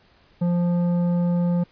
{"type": "tone with tanh clipping", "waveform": "triangle", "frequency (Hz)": 174.61, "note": "F3", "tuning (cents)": 0, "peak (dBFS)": -20, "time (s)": [0.41, 1.64], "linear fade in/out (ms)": 10, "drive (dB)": 14, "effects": ["pink hiss -57 dBFS RMS until 1.71 s", "resampled to 11025 Hz"]}